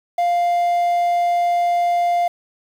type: tone with quantisation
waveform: triangle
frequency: 698.5 Hz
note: F5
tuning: in tune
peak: -13 dBFS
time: 0.18-2.28 s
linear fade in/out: 5 ms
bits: 7
effects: none